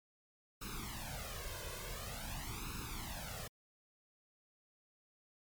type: noise with flanger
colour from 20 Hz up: pink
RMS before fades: -44 dBFS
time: 0.61-3.48 s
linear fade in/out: 10 ms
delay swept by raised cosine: 0.76 to 1.96 ms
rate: 0.47 Hz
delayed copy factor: +0.95
effects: MP3 96 kbps